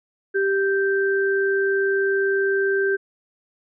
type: tone pair together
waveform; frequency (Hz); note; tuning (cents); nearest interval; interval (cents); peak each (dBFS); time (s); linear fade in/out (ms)
sine; 392.3 / 1565; G4 / G6; +1 / -3; 2 octaves; 2396; -19 / -23; 0.34-2.97; 20
effects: none